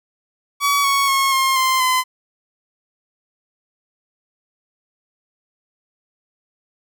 sawtooth tone with pitch steps, 1135 / 1111.6 / 1088.8 / 1066.4 / 1044.4 / 1022.9 Hz, C#6 / C#6 / C#6 / C6 / C6 / C6, +41 / +4 / -31 / +33 / -3 / -39 cents, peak -11 dBFS, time 0.6-2.04 s, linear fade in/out 50 ms, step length 240 ms, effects none

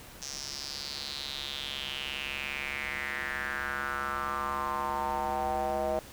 square tone with band-pass filter sweep, 69.8 Hz, C#2, 13 cents sharp, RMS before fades -34 dBFS, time 0.22-5.99 s, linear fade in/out 0 ms, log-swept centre 5900 to 640 Hz, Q 5, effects pink hiss -49 dBFS RMS until 6.12 s

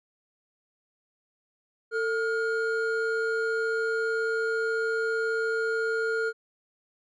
triangle tone pair together, 447.6 / 1421 Hz, A4 / F6, +30 / +30 cents, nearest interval octave + minor sixth, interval 2000 cents, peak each -25 / -27 dBFS, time 1.91-6.33 s, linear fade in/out 50 ms, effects resampled to 24000 Hz

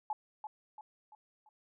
sine tone with echo, 854 Hz, G#5, 48 cents sharp, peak -32 dBFS, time 0.1-0.13 s, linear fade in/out 2 ms, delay 340 ms, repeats 4, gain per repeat -7 dB, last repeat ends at 1.49 s, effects none

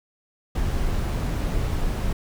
brown noise, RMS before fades -24 dBFS, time 0.55-2.13 s, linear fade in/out 5 ms, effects none

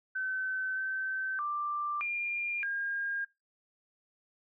sine tone with pitch steps, 1528 / 1542 / 1181 / 2403 / 1616 Hz, G6 / G6 / D6 / D7 / G#6, -45 / -29 / +9 / +39 / -48 cents, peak -31 dBFS, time 0.15-3.25 s, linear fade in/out 10 ms, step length 620 ms, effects noise-tail reverb RT60 0.2 s tail -20 dB re dry

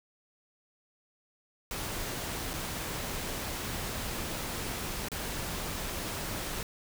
pink noise with dropouts, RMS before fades -36 dBFS, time 1.71-6.63 s, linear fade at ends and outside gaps 1 ms, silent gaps 2.533-2.537 / 5.085-5.117 s, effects none

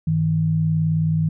sine tone pair together, 99.8 / 158.66 Hz, G2 / D#3, +32 / +34 cents, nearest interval minor sixth, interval 802 cents, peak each -25 / -17 dBFS, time 0.07-1.29 s, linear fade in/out 5 ms, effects none

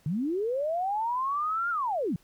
sine linear two-way sweep, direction up then down, 136.3 to 1425 to 136.3 Hz, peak -26 dBFS, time 0.06-2.16 s, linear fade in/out 2 ms, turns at 1.7 s, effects pink hiss -63 dBFS RMS until 2.23 s

